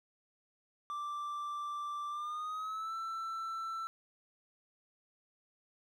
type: tone with pitch glide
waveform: triangle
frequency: 1174.7 to 1333.9 Hz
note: D6 to E6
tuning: 0 to +20 cents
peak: -35 dBFS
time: 0.9-3.87 s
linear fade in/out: 0 ms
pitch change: +220 cents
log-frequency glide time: 2.09-2.95 s
effects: none